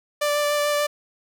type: tone with vibrato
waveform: sawtooth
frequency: 587.3 Hz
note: D5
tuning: in tune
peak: -16 dBFS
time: 0.21-0.87 s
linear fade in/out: 10 ms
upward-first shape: sine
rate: 6.8 Hz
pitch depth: 11 cents each way
effects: none